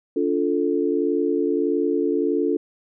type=chord; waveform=sine; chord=D minor; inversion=none; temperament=equal with one note detuned; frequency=287.6 / 349.2 / 440 Hz; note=D4 / F4 / A4; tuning=-36 / 0 / 0 cents; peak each=-23 dBFS; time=0.16-2.57 s; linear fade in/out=5 ms; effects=none